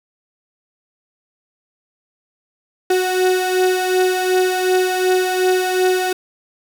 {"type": "beating tone pair", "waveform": "35% pulse", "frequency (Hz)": [368.5, 371.2], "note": ["F#4", "F#4"], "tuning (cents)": [-7, 6], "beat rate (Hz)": 2.7, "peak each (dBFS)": [-14, -19], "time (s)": [2.9, 6.13], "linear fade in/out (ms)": 5, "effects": []}